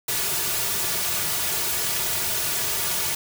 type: noise with comb filter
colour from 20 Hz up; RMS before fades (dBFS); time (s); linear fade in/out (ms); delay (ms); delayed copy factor
white; -25; 0.08-3.15; 5; 3.8; -0.95
effects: none